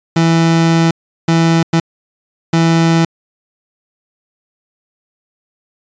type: tone bursts at uneven times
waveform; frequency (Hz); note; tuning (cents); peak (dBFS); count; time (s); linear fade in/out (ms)
30% pulse; 165.1; E3; +3; -6; 4; 0.16-0.91 / 1.28-1.63 / 1.73-1.8 / 2.53-3.05; 5
effects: resampled to 16000 Hz